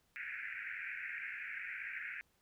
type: band-pass noise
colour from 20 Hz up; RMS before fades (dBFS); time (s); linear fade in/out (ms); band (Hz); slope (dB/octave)
pink; -44; 0.16-2.21; 0; 1500 to 2500; 96
effects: pink hiss -75 dBFS RMS until 2.41 s